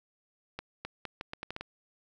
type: accelerating click train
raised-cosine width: 0.3 ms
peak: -21 dBFS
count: 9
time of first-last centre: 0.59-1.61 s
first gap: 260 ms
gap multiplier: 0.78
effects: 10-bit